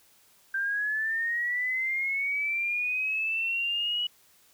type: linear sweep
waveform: sine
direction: up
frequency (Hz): 1568 to 2939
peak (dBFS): -26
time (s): 0.54-4.07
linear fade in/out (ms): 5
effects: white hiss -61 dBFS RMS until 4.53 s